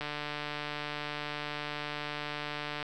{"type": "click train", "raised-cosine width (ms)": 0.3, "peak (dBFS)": -20, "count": 418, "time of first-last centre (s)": [0.01, 2.828], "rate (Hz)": 148, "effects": []}